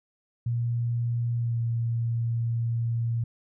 sine tone with pitch glide, 118.5 to 116.4 Hz, A#2 to A#2, +29 to -2 cents, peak -24 dBFS, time 0.46-3.24 s, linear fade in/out 5 ms, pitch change -31 cents, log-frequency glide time 1.37-1.58 s, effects none

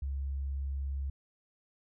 sine tone, 68.6 Hz, C#2, 17 cents flat, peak -32 dBFS, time 0.02-1.1 s, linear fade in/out 5 ms, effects none

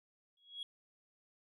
sine tone with exponential growth, 3322 Hz, G#7, in tune, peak -36 dBFS, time 0.37-0.63 s, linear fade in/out 2 ms, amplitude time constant 56 ms, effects tanh soft clip ceiling -37 dBFS

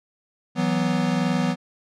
square chord, E suspended second, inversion none, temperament equal with one note detuned, 164.81 / 187.15 / 246.9 Hz, E3 / F#3 / B3, 0 / +20 / 0 cents, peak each -26 / -25 / -25 dBFS, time 0.55-1.56 s, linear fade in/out 50 ms, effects low-pass 6000 Hz 12 dB/octave

